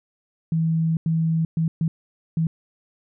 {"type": "tone bursts at uneven times", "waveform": "sine", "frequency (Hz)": 162.4, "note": "E3", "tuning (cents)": -26, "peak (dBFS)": -18, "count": 5, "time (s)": [[0.52, 0.97], [1.06, 1.45], [1.57, 1.68], [1.81, 1.88], [2.37, 2.47]], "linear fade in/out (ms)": 2, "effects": []}